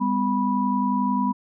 sine tone cluster, 201 / 252.1 / 982 Hz, G3 / B3 / B5, +44 / +36 / -10 cents, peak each -24 dBFS, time 0-1.33 s, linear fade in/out 20 ms, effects none

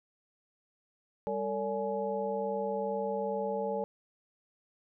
sine tone cluster, 199.4 / 449.6 / 572 / 842 Hz, G3 / A4 / D5 / G#5, +30 / +37 / -46 / +24 cents, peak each -39 / -34 / -35 / -37 dBFS, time 1.27-3.84 s, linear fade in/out 0 ms, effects none

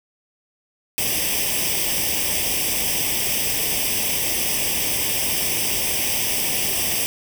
white noise with comb filter, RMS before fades -22 dBFS, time 0.98-7.06 s, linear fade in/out 0 ms, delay 0.36 ms, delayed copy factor +0.85, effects none

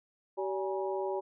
harmonic tone with a mistuned harmonic, 191.8 Hz, G3, 37 cents flat, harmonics 2 / 3 / 4 / 5, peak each -33 / -37 / -39 / -41 dBFS, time 0.37-1.21 s, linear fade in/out 20 ms, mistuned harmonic 4, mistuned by +130 cents, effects none

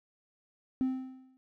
triangle tone with exponential decay, 260 Hz, C4, 11 cents flat, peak -21 dBFS, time 0.81-1.37 s, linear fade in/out 0 ms, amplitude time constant 120 ms, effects tanh soft clip ceiling -22 dBFS

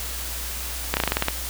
slowing click train, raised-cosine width 0.3 ms, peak -4 dBFS, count 9, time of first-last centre 0.94-1.284 s, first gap 29 ms, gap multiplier 1.11, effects added 60 Hz sine -33 dBFS peak until 1.49 s + white hiss -32 dBFS RMS until 1.49 s

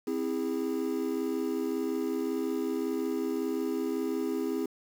triangle chord, C augmented, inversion none, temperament just, 261.6 / 327 / 408.8 Hz, C4 / E4 / G#4, 0 / -14 / -27 cents, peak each -31 dBFS, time 0.07-4.66 s, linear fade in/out 5 ms, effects 8-bit

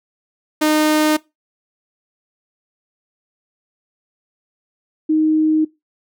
sawtooth / sine tone pair in turn, 306.7 / 311.9 Hz, D#4 / D#4, -25 / +4 cents, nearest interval unison, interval 29 cents, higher second, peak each -9 / -12 dBFS, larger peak first, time 0.61-1.17 / 5.09-5.65 s, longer neither, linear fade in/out 10 ms, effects noise-tail reverb RT60 0.2 s tail -20 dB re dry

